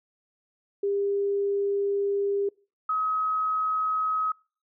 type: tone pair in turn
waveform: sine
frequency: 400.8 / 1272.5 Hz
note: G4 / D#6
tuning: +38 / +39 cents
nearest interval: octave + minor sixth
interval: 2001 cents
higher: second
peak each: -23 / -23 dBFS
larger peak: neither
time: 0.83-2.49 / 2.89-4.32 s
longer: first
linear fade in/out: 5 ms
effects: noise-tail reverb RT60 0.4 s tail -26 dB re dry